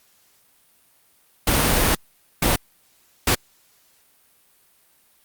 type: noise bursts at uneven times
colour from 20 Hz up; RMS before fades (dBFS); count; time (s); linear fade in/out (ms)
pink; -18; 3; 1.47-1.95 / 2.42-2.56 / 3.27-3.35; 5
effects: white hiss -59 dBFS RMS until 5.24 s + Opus 48 kbps